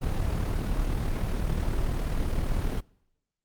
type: noise with amplitude modulation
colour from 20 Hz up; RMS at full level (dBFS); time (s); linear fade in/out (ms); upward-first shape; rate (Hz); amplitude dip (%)
brown; -25; 0.01-2.81; 20; sine; 38.4; 40
effects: noise-tail reverb RT60 0.9 s tail -26 dB re dry + Opus 24 kbps